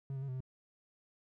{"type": "tone with pitch steps", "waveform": "triangle", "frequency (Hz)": [136.5, 133.1, 138.3, 128.5, 129.9], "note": ["C#3", "C3", "C#3", "C3", "C3"], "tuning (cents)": [-26, 30, -4, -31, -12], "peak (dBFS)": -35, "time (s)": [0.1, 0.405], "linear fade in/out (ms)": 2, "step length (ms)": 61, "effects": []}